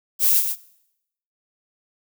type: noise with echo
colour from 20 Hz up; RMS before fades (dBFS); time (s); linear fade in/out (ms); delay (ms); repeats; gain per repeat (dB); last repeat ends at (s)
violet; -17; 0.19-0.43; 50; 130; 1; -7; 0.56
effects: noise-tail reverb RT60 0.8 s tail -20 dB re dry